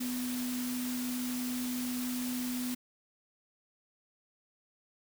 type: tone in noise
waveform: sine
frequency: 249.1 Hz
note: B3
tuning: 15 cents sharp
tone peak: -33 dBFS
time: 0-2.75 s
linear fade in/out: 10 ms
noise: white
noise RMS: -41 dBFS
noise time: 0-2.75 s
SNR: +5 dB
effects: none